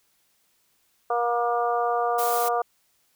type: harmonic tone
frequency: 237.9 Hz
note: A#3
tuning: 35 cents sharp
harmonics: 2 / 3 / 4 / 5 / 6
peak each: -27 / -24 / -33 / -28 / -38 dBFS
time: 1.1-2.62 s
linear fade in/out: 5 ms
type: noise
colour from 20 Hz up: blue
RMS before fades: -31 dBFS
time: 2.18-2.49 s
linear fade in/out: 10 ms
effects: white hiss -67 dBFS RMS until 3.15 s